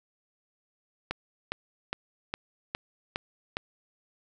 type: click train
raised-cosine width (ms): 0.3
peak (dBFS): -14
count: 7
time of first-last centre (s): 1.11-3.569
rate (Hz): 2.44
effects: none